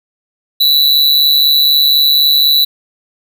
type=tone with amplitude modulation; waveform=square; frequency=3951 Hz; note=B7; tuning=in tune; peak=-5 dBFS; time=0.6-2.65 s; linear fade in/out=10 ms; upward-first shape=sine; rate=144 Hz; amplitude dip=60%; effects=none